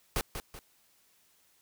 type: noise with echo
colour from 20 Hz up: pink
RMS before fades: -30 dBFS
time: 0.16-0.21 s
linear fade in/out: 0 ms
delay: 190 ms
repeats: 2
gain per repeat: -8 dB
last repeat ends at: 0.59 s
effects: white hiss -67 dBFS RMS until 1.61 s